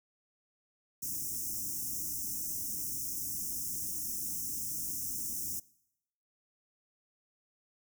white band-stop noise, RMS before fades -37 dBFS, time 1.02-5.6 s, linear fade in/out 10 ms, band 340 to 5400 Hz, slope 96 dB/octave, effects noise-tail reverb RT60 0.8 s tail -22 dB re dry

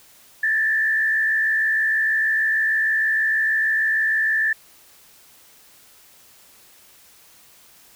sine tone with frequency modulation, 1760 Hz, A6, in tune, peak -17 dBFS, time 0.43-4.53 s, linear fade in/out 5 ms, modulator 66.4 Hz, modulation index 0.75, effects white hiss -51 dBFS RMS until 7.95 s

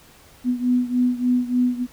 sine beating tone pair, 246.9 / 250.3 Hz, B3 / B3, 0 / +23 cents, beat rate 3.4 Hz, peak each -19 / -22 dBFS, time 0.44-1.87 s, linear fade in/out 50 ms, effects pink hiss -50 dBFS RMS until 1.92 s

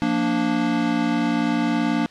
square chord, Bb major, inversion second, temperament equal, 174.61 / 233.1 / 293.7 Hz, F3 / Bb3 / D4, 0 / 0 / 0 cents, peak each -29 / -23 / -23 dBFS, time 0.02-2.06 s, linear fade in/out 0 ms, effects white hiss -48 dBFS RMS until 2.1 s + low-pass 4000 Hz 12 dB/octave

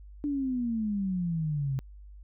sine exponential sweep, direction down, 295.5 to 130.81 Hz, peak -27 dBFS, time 0.24-1.79 s, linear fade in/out 0 ms, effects added 50 Hz sine -45 dBFS peak until 2.23 s

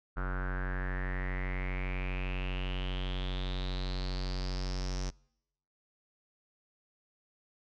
square tone with low-pass filter sweep, 46.25 Hz, F#1, in tune, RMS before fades -34 dBFS, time 0.16-5.11 s, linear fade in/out 20 ms, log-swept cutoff 1400 to 5800 Hz, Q 7.4, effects noise-tail reverb RT60 0.8 s tail -26 dB re dry

